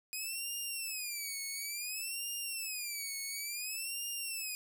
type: tone with vibrato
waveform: 10% pulse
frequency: 2489 Hz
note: D#7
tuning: in tune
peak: -29 dBFS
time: 0.13-4.55 s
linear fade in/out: 0 ms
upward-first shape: sine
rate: 0.57 Hz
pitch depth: 210 cents each way
effects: none